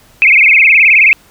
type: tone with vibrato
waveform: sine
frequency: 2349 Hz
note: D7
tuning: in tune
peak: -3 dBFS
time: 0.22-1.13 s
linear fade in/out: 0 ms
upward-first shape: sine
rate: 19 Hz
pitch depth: 200 cents each way
effects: pink hiss -45 dBFS RMS until 1.3 s